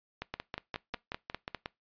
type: two click trains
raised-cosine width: 0.3 ms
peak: -19 / -20 dBFS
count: 7 / 9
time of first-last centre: 0.34-1.547 / 0.22-1.659 s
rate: 4.97 / 5.56 Hz
effects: noise-tail reverb RT60 0.2 s tail -22 dB re dry + resampled to 11025 Hz